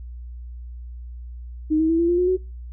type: tone with pitch steps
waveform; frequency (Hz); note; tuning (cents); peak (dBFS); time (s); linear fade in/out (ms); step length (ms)
sine; 309.7 / 319.1 / 328.9 / 338.9 / 349.2 / 359.9 / 370.9; D#4 / D#4 / E4 / E4 / F4 / F#4 / F#4; -8 / +44 / -4 / +48 / 0 / -48 / +4; -16; 1.7-2.372; 20; 96
effects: noise-tail reverb RT60 0.3 s tail -25 dB re dry + added 60 Hz sine -33 dBFS peak until 2.72 s